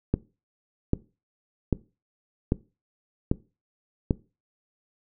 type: click train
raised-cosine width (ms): 3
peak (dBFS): -8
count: 6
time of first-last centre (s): 0.14-4.108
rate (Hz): 1.26
effects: noise-tail reverb RT60 0.3 s tail -20 dB re dry